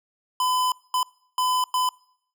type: tone bursts at uneven times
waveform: square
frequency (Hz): 1009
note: B5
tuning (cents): +37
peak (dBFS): -21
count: 4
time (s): 0.4-0.72 / 0.94-1.03 / 1.38-1.64 / 1.74-1.89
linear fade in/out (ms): 2
effects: noise-tail reverb RT60 0.7 s tail -25 dB re dry